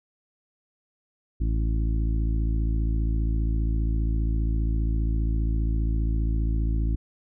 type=harmonic tone; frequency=55 Hz; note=A1; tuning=in tune; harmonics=1 / 2 / 3 / 4 / 5 / 6; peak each=-22 / -31 / -36 / -40 / -37 / -40 dBFS; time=1.4-6.96 s; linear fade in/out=10 ms; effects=none